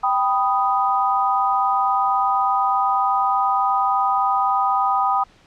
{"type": "chord", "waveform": "sine", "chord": "G augmented", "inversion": "none", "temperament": "equal", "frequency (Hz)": [784, 987.8, 1244.5], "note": ["G5", "B5", "D#6"], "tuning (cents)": [0, 0, 0], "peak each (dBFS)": [-20, -22, -20], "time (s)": [0.03, 5.24], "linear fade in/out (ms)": 10, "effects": ["pink hiss -53 dBFS RMS until 5.46 s", "low-pass 5000 Hz 12 dB/octave"]}